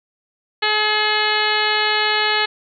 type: harmonic tone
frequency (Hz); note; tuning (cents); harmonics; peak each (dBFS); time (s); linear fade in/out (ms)
425.6; G#4; +42; 1 / 2 / 3 / 4 / 5 / 6 / 7 / 8 / 9 / 10; -26 / -23 / -26 / -22 / -24 / -27 / -25 / -28 / -28 / -25; 0.62-2.46; 10
effects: none